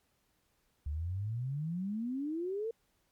sine exponential sweep, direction up, 70.1 to 466.2 Hz, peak -33 dBFS, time 0.86-2.71 s, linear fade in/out 5 ms, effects pink hiss -75 dBFS RMS until 3.11 s + MP3 96 kbps

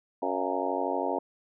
harmonic tone with a mistuned harmonic, 92.5 Hz, F#2, in tune, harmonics 3 / 4 / 5 / 6 / 7 / 8 / 9 / 10, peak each -35 / -35 / -35 / -35 / -35 / -35 / -35 / -35 dBFS, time 0.22-1.19 s, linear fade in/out 5 ms, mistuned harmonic 8, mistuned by -77 cents, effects none

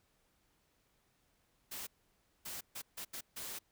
white noise bursts at uneven times, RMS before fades -44 dBFS, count 6, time 1.71-1.87 / 2.45-2.61 / 2.75-2.82 / 2.97-3.05 / 3.13-3.21 / 3.36-3.59 s, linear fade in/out 10 ms, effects pink hiss -75 dBFS RMS until 3.71 s

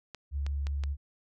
clicks, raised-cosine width 0.2 ms, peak -24 dBFS, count 4, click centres 0.147 / 0.465 / 0.669 / 0.837 s
sine tone with vibrato, 70.6 Hz, C#2, 32 cents sharp, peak -29 dBFS, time 0.31-0.97 s, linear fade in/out 50 ms, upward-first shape triangle, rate 5.6 Hz, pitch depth 8 cents each way
effects none

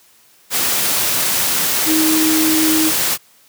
sine tone in noise, 315.5 Hz, D#4, 24 cents sharp, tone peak -14 dBFS, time 1.85-2.92 s, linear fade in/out 50 ms, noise white, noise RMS -17 dBFS, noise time 0.5-3.18 s, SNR 0 dB, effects white hiss -51 dBFS RMS until 3.48 s + high-pass 100 Hz 12 dB/octave

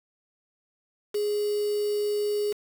sine tone with quantisation, 415.3 Hz, G#4, in tune, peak -24 dBFS, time 1.14-2.53 s, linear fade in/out 10 ms, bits 6, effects none

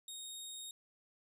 20% pulse tone, 3729 Hz, A#7, in tune, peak -39 dBFS, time 0.08-0.71 s, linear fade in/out 2 ms, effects none

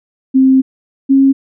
sine tone pair in turn, 263.7 / 271 Hz, C4 / C#4, +14 / -39 cents, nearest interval unison, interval 47 cents, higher second, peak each -5 dBFS, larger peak neither, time 0.34-0.62 / 1.09-1.33 s, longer first, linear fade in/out 20 ms, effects none

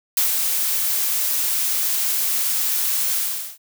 blue noise with ADSR envelope, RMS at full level -17 dBFS, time 0.17-3.58 s, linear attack 3 ms, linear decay 130 ms, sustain -4 dB, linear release 420 ms, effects none

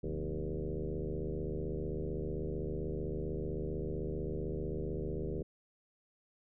sine tone with frequency modulation, 164.81 Hz, E3, in tune, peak -34 dBFS, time 0.03-5.43 s, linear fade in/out 10 ms, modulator 75.7 Hz, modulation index 4.3, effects none

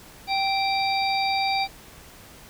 harmonic tone with a mistuned harmonic, 782 Hz, G5, 4 cents flat, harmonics 1 / 3 / 5 / 6, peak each -23 / -28 / -32 / -30 dBFS, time 0.27-1.68 s, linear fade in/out 50 ms, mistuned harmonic 5, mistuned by -65 cents, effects pink hiss -47 dBFS RMS until 2.49 s

